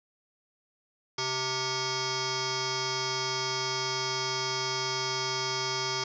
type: tone with frequency modulation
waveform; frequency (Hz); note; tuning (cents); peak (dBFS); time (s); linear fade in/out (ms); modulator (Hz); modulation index
sine; 2217; C#7; 0; -28; 1.18-6.04; 5; 521; 6.8
effects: none